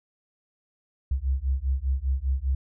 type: beating tone pair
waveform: sine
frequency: 64.2 / 69.2 Hz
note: C2 / C#2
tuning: -32 / -2 cents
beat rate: 5 Hz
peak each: -26 dBFS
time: 1.11-2.55 s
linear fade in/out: 5 ms
effects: none